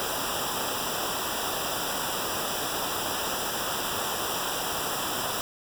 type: noise with comb filter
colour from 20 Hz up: pink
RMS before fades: -30 dBFS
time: 0-5.41 s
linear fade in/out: 0 ms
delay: 0.46 ms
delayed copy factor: -0.9
effects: none